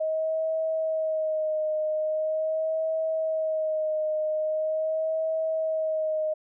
sine tone with vibrato, 629 Hz, D#5, 19 cents sharp, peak -24 dBFS, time 0-6.34 s, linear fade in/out 10 ms, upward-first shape sine, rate 0.42 Hz, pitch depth 30 cents each way, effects none

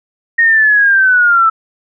sine linear sweep, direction down, 1864.7 to 1311 Hz, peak -6 dBFS, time 0.38-1.5 s, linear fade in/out 10 ms, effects none

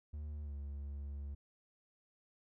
triangle tone with pitch glide, 74.6 to 70.82 Hz, D2 to C#2, +28 to +38 cents, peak -39 dBFS, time 0.13-1.35 s, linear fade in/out 10 ms, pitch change -90 cents, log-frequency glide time 0.42-0.53 s, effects none

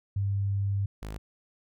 sine / sawtooth tone pair in turn, 99.3 / 52.6 Hz, G2 / G#1, +23 / +23 cents, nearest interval major seventh, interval 1100 cents, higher first, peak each -25 / -32 dBFS, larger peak first, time 0.16-0.86 / 1.02-1.18 s, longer first, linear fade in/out 5 ms, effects none

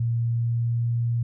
sine tone with pitch glide, 116.8 to 117.88 Hz, A#2 to A#2, +4 to +20 cents, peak -21 dBFS, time 0-1.23 s, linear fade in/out 5 ms, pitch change +16 cents, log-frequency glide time 0.14-0.9 s, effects none

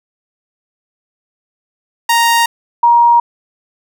sawtooth / sine tone pair in turn, 932.3 / 945.3 Hz, A#5 / A#5, 0 / +24 cents, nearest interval unison, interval 24 cents, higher second, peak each -5 dBFS, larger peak neither, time 2.09-2.46 / 2.83-3.2 s, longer neither, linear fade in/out 5 ms, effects none

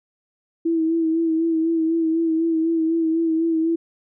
sine tone with vibrato, 326.2 Hz, E4, 18 cents flat, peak -17 dBFS, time 0.65-3.76 s, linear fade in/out 10 ms, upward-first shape sine, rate 4 Hz, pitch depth 36 cents each way, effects none

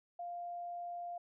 sine tone, 698.5 Hz, F5, in tune, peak -40 dBFS, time 0.19-1.18 s, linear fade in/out 5 ms, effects none

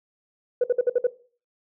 sine tone bursts, 491.3 Hz, B4, 9 cents flat, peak -15 dBFS, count 6, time 0.61-1.07 s, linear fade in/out 5 ms, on 30 ms, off 56 ms, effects noise-tail reverb RT60 0.4 s tail -17 dB re dry + tanh soft clip ceiling -13 dBFS

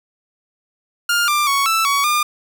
sawtooth tone with pitch steps, 1408 / 1187 / 1113 / 1323 / 1124 / 1205 Hz, F6 / D6 / C#6 / E6 / C#6 / D6, +14 / +18 / +7 / +6 / +24 / +44 cents, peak -11 dBFS, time 1.09-2.23 s, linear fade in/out 5 ms, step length 190 ms, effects none

